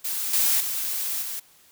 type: noise with level steps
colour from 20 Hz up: blue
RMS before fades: -28 / -21 / -28 / -32 dBFS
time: 0.04-1.4 s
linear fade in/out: 10 ms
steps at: 0.33 / 0.6 / 1.22 s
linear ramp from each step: 5 ms
effects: white hiss -56 dBFS RMS until 1.71 s